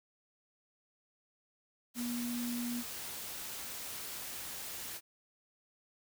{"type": "tone in noise", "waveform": "sine", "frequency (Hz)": 240.7, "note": "B3", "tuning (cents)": -44, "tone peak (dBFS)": -35, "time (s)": [1.95, 2.84], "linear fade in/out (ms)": 50, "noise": "white", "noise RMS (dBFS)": -43, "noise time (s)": [1.94, 5.01], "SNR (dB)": 5, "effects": []}